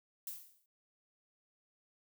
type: noise with exponential decay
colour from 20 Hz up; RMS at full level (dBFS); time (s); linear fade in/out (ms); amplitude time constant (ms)
violet; -40; 0.27-0.66; 2; 84
effects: none